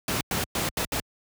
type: noise bursts at uneven times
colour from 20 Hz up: pink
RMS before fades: -27 dBFS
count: 5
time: 0.08-0.21 / 0.31-0.44 / 0.55-0.69 / 0.77-0.85 / 0.92-1 s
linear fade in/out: 2 ms
effects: high-pass 60 Hz 12 dB/octave